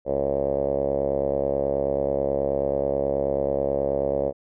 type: tone with low-pass filter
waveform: 5% pulse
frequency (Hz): 69.3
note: C#2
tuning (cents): 0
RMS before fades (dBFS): -24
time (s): 0.05-4.33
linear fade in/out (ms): 50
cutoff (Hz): 550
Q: 6
effects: none